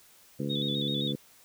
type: harmonic tone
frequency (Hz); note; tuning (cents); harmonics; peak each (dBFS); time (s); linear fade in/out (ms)
71.1; C#2; +45; 2 / 3 / 4 / 5 / 6 / 7; -34 / -34 / -36 / -40 / -43 / -40; 0.39-1.16; 10
type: tone with vibrato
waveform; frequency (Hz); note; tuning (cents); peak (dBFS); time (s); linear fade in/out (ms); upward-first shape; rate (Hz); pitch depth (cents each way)
sine; 3600; A7; +39; -31; 0.49-1.13; 20; square; 7.7; 63
effects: white hiss -58 dBFS RMS until 1.44 s